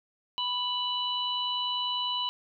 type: harmonic tone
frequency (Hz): 990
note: B5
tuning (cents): +4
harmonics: 1 / 3 / 4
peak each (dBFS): -33 / -30 / -35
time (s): 0.38-2.29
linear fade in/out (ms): 0
effects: none

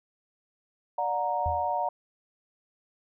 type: chord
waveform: sine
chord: D augmented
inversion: none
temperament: equal with one note detuned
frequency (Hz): 587.3 / 725.6 / 932.3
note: D5 / F#5 / A#5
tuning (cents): 0 / -34 / 0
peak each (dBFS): -33 / -29 / -29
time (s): 0.98-1.89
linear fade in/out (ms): 5
type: tone with exponential decay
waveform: sine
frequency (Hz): 82.41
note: E2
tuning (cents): 0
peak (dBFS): -26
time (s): 1.46-1.74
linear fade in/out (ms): 0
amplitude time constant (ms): 59
effects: none

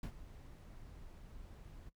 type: noise with ADSR envelope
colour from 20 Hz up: brown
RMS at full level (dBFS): -39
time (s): 0.03-1.9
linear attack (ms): 3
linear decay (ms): 77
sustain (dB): -14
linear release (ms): 17
effects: noise-tail reverb RT60 0.1 s tail -19 dB re dry

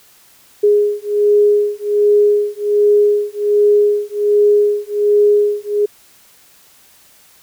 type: beating tone pair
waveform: sine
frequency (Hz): 413.5 / 414.8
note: G#4 / G#4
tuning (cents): -8 / -2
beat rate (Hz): 1.3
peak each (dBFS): -13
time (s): 0.63-5.86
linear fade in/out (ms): 10
effects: white hiss -48 dBFS RMS until 7.42 s

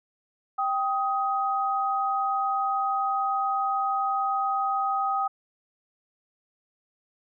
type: tone pair together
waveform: sine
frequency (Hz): 784 / 1255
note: G5 / D#6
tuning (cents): 0 / +15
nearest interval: minor sixth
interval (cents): 815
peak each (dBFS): -26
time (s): 0.58-5.28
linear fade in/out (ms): 10
effects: none

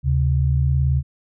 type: tone pair together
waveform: sine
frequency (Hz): 75.12 / 133.6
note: D2 / C3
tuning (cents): +40 / +36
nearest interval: minor seventh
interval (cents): 996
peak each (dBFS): -18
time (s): 0.03-1.03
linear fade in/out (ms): 50
effects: none

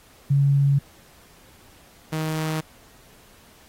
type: tone pair in turn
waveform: sine / sawtooth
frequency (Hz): 140 / 157.22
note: C#3 / D#3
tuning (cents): +18 / +18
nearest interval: major second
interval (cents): 200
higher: second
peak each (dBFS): -15 / -20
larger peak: first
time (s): 0.3-0.79 / 2.12-2.61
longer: neither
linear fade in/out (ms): 10
effects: pink hiss -53 dBFS RMS until 3.68 s + AAC 48 kbps

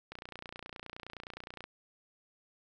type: click train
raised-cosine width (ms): 0.3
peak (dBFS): -27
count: 46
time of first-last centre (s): 0.12-1.64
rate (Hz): 29.6
effects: none

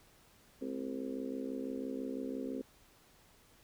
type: harmonic tone with a mistuned harmonic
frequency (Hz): 66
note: C2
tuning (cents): +16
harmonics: 3 / 4 / 5 / 6 / 7 / 8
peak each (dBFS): -48 / -39 / -49 / -45 / -45 / -48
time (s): 0.61-2.62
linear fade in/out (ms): 10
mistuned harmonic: 3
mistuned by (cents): +130
effects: pink hiss -64 dBFS RMS until 3.63 s

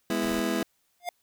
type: chord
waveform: 30% pulse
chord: E major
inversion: first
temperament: just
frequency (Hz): 206 / 247.2 / 329.6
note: G#3 / B3 / E4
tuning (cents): -14 / +2 / 0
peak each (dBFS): -28 / -28 / -27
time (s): 0.1-0.63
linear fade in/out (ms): 2
type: noise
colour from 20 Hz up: pink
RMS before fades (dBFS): -41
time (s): 0.22-0.4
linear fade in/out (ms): 5
type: tone with exponential growth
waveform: square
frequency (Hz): 706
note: F5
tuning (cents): +19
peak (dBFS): -26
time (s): 1-1.09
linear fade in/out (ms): 2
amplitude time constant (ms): 18
effects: white hiss -71 dBFS RMS until 1.22 s

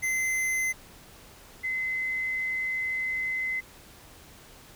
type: tone pair in turn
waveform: square / sine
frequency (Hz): 2057 / 2047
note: C7 / C7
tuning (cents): -30 / -38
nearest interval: unison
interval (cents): 8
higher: first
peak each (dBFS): -26 / -27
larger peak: first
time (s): 0.02-0.73 / 1.63-3.61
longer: second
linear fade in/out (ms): 20
effects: pink hiss -51 dBFS RMS until 4.75 s

